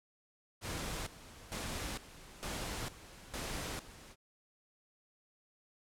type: noise with tremolo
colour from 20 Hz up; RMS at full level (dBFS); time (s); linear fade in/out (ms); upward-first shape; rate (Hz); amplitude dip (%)
pink; -40; 0.61-4.16; 50; square; 1.1; 80
effects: low-pass 11000 Hz 12 dB/octave